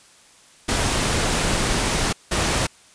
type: noise bursts at uneven times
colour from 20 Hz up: pink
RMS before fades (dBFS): -21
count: 2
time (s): 0.68-2.13 / 2.31-2.67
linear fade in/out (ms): 10
effects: white hiss -51 dBFS RMS until 2.94 s + resampled to 22050 Hz